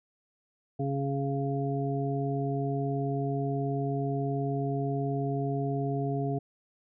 harmonic tone, 138.6 Hz, C#3, in tune, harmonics 1 / 2 / 3 / 5, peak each -30 / -34 / -34 / -36 dBFS, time 0.79-6.39 s, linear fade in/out 10 ms, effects none

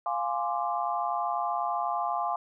sine chord, D half-diminished seventh, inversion first, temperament equal, 698.5 / 830.6 / 1046.5 / 1174.7 Hz, F5 / Ab5 / C6 / D6, 0 / 0 / 0 / 0 cents, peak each -31 / -32 / -33 / -34 dBFS, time 0.06-2.36 s, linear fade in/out 2 ms, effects none

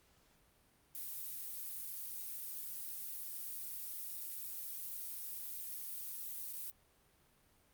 violet noise with dropouts, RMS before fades -44 dBFS, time 0.95-6.7 s, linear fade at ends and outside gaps 0 ms, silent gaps 6.527-6.534 s, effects pink hiss -70 dBFS RMS until 7.73 s + Opus 48 kbps

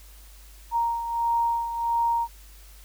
sine beating tone pair, 932.3 / 933.8 Hz, A#5 / A#5, 0 / +3 cents, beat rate 1.5 Hz, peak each -23 / -30 dBFS, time 0.71-2.28 s, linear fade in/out 50 ms, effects added 50 Hz sine -46 dBFS peak until 2.84 s + white hiss -53 dBFS RMS until 2.84 s

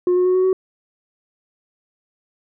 sine tone with pitch steps, 358.6 / 362.8 / 367 / 371.2 / 375.6 Hz, F4 / F#4 / F#4 / F#4 / F#4, +46 / -34 / -14 / +6 / +26 cents, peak -11 dBFS, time 0.07-0.53 s, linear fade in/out 2 ms, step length 92 ms, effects tanh soft clip ceiling -12 dBFS

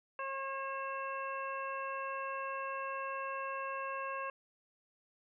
harmonic tone with a mistuned harmonic, 541 Hz, C#5, 42 cents flat, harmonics 1 / 2 / 3 / 4 / 5, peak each -43 / -39 / -45 / -56 / -46 dBFS, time 0.19-4.3 s, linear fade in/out 2 ms, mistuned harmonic 5, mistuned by -19 cents, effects none

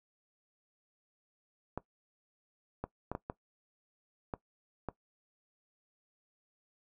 clicks, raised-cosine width 1 ms, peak -22 dBFS, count 7, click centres 1.776 / 2.84 / 3.116 / 3.151 / 3.299 / 4.338 / 4.887 s, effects noise-tail reverb RT60 0.1 s tail -18 dB re dry

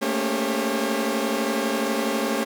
sawtooth tone cluster, 219.5 / 231.6 / 282.5 / 397.4 / 540 Hz, A3 / A#3 / C#4 / G4 / C#5, -4 / -11 / +33 / +24 / -45 cents, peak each -25 dBFS, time 0.01-2.45 s, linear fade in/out 20 ms, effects none

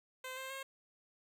10% pulse tone with pitch steps, 516 / 526.8 / 537.9 Hz, C5 / C5 / C5, -24 / +12 / +48 cents, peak -34 dBFS, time 0.24-0.63 s, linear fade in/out 5 ms, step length 130 ms, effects none

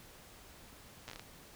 slowing click train, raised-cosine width 0.2 ms, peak -28 dBFS, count 7, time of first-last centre 1.08-1.196 s, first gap 8 ms, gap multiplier 1.35, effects pink hiss -56 dBFS RMS until 1.55 s

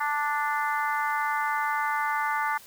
harmonic tone, 293.7 Hz, D4, in tune, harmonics 3 / 4 / 5 / 6 / 7, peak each -28 / -30 / -32 / -34 / -35 dBFS, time 0-2.58 s, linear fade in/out 10 ms, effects white hiss -50 dBFS RMS until 2.66 s

